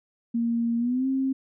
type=tone with pitch glide; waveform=sine; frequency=233.1 to 266.2 Hz; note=A#3 to C4; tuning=0 to +30 cents; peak=-22 dBFS; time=0.34-1.33 s; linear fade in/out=10 ms; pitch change=+230 cents; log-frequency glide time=0.78-1.07 s; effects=none